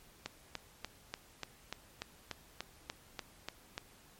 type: click train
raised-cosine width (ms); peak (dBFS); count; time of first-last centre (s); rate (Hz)
0.2; -21; 13; 0.26-3.779; 3.41
effects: pink hiss -61 dBFS RMS until 4.19 s + MP3 64 kbps